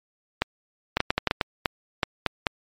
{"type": "clicks", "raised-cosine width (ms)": 0.3, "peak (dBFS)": -5, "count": 12, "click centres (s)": [0.42, 0.97, 1.004, 1.105, 1.18, 1.273, 1.311, 1.412, 1.658, 2.032, 2.263, 2.468], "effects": ["MP3 64 kbps"]}